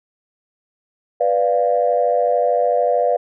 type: chord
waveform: sine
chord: B diminished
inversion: none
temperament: equal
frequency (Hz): 493.9 / 587.3 / 698.5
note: B4 / D5 / F5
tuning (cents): 0 / 0 / 0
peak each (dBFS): -18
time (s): 1.2-3.17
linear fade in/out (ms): 10
effects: tanh soft clip ceiling -4 dBFS